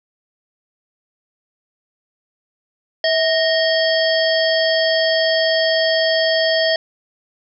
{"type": "harmonic tone with a mistuned harmonic", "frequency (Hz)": 648, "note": "E5", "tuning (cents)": -30, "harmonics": [1, 3, 5, 7, 8], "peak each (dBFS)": [-16, -21, -23, -24, -25], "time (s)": [3.04, 6.76], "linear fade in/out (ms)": 2, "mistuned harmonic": 3, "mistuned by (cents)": -77, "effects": []}